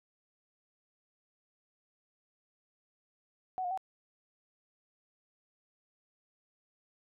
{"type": "tone with pitch steps", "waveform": "sine", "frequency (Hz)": [745, 714, 761], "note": ["F#5", "F5", "F#5"], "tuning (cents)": [12, 38, 48], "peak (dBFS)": -32, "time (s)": [3.58, 3.775], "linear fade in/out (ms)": 0, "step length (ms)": 65, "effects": []}